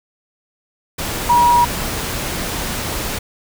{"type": "tone in noise", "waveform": "sine", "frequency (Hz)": 959, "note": "A#5", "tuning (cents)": 49, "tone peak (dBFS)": -9, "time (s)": [1.29, 1.65], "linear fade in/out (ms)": 10, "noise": "pink", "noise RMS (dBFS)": -23, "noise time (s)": [0.98, 3.19], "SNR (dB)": 11, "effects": []}